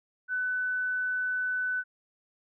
sine tone, 1500 Hz, F#6, 23 cents sharp, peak -27 dBFS, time 0.28-1.84 s, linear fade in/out 50 ms, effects none

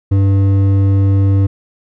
triangle tone with hard clipping, 98 Hz, G2, in tune, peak -10 dBFS, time 0.11-1.47 s, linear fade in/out 10 ms, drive 12 dB, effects none

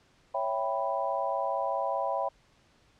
sine chord, C# half-diminished seventh, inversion none, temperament equal, 554.4 / 659.3 / 784 / 987.8 Hz, C#5 / E5 / G5 / B5, 0 / 0 / 0 / 0 cents, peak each -33 dBFS, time 0.34-2.29 s, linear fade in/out 10 ms, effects pink hiss -64 dBFS RMS until 2.99 s + low-pass 6000 Hz 12 dB/octave

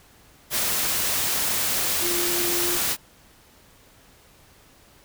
sine tone in noise, 349.2 Hz, F4, in tune, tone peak -28 dBFS, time 2-2.79 s, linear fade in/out 50 ms, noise white, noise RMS -24 dBFS, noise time 0.5-2.97 s, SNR -7 dB, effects pink hiss -54 dBFS RMS until 5.04 s

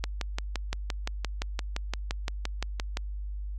click train, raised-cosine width 0.2 ms, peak -13 dBFS, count 18, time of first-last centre 0.04-2.971 s, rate 5.8 Hz, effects added 50 Hz sine -32 dBFS peak until 3.58 s + MP3 64 kbps

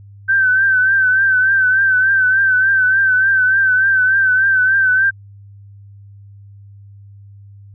sine tone with vibrato, 1542 Hz, G6, 29 cents flat, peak -10 dBFS, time 0.28-5.11 s, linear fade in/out 20 ms, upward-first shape triangle, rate 3.4 Hz, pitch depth 62 cents each way, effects added 100 Hz sine -37 dBFS peak until 7.74 s

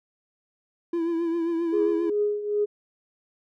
triangle tone with vibrato, 335.1 Hz, E4, 29 cents sharp, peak -21 dBFS, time 0.93-2.1 s, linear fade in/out 5 ms, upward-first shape triangle, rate 7.5 Hz, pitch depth 52 cents each way
sine tone with tremolo, 415.3 Hz, G#4, in tune, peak -19 dBFS, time 1.72-2.66 s, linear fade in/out 20 ms, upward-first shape triangle, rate 2.5 Hz, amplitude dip 75%
effects tanh soft clip ceiling -11 dBFS

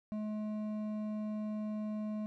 sine tone with hard clipping, 213.1 Hz, G#3, 45 cents sharp, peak -37 dBFS, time 0.12-2.26 s, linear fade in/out 0 ms, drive 8 dB, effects none

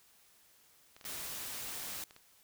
clicks, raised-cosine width 0.2 ms, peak -36 dBFS, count 12, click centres 0.965 / 1.012 / 1.043 / 1.095 / 1.181 / 1.279 / 1.532 / 1.73 / 1.869 / 1.927 / 2.109 / 2.164 s
white noise, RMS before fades -42 dBFS, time 1.05-2.04 s, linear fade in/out 2 ms
effects white hiss -65 dBFS RMS until 2.43 s

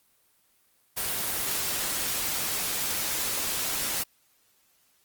white noise, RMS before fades -29 dBFS, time 0.96-4.04 s, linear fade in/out 20 ms, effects white hiss -66 dBFS RMS until 5.04 s + Opus 24 kbps

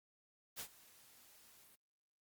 white noise with ADSR envelope, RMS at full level -44 dBFS, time 0.56-1.76 s, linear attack 37 ms, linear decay 79 ms, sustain -20 dB, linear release 15 ms, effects Opus 48 kbps

